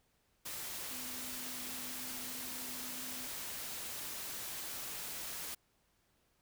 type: tone in noise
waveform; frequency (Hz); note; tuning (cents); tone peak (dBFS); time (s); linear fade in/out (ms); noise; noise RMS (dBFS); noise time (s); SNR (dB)
sine; 252.3; B3; +37; -52; 0.91-3.27; 10; white; -43; 0.45-5.55; -12
effects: pink hiss -75 dBFS RMS until 6.41 s